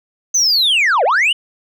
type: linear two-way sweep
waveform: sine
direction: down then up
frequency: 6272 to 455.8 to 3052 Hz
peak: -8 dBFS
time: 0.34-1.33 s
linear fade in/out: 10 ms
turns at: 1.04 s
effects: tanh soft clip ceiling -10 dBFS